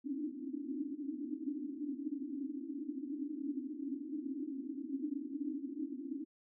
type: band-pass noise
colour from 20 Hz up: white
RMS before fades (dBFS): -41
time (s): 0.04-6.25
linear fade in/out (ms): 20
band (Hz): 260 to 310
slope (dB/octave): 96
effects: none